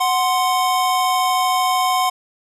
square tone pair together, 740 / 1046.5 Hz, F#5 / C6, 0 / 0 cents, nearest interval tritone, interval 600 cents, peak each -19 dBFS, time 0-2.1 s, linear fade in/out 10 ms, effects resampled to 32000 Hz + 8-bit

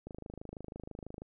click train, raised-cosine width 2 ms, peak -30 dBFS, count 31, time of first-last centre 0.07-1.219 s, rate 26.1 Hz, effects none

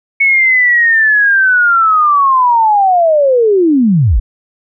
sine linear sweep, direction down, 2217 to 37.31 Hz, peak -6 dBFS, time 0.2-4.2 s, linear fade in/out 10 ms, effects none

